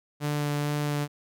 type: tone with vibrato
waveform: sawtooth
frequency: 146.83 Hz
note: D3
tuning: in tune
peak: -22 dBFS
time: 0.2-1.08 s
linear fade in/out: 50 ms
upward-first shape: sine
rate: 2.2 Hz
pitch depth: 10 cents each way
effects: none